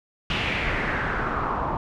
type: noise with low-pass filter sweep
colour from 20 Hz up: pink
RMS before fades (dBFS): -26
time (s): 0.3-1.77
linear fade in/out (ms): 2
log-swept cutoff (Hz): 3000 to 940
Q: 3.4
effects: none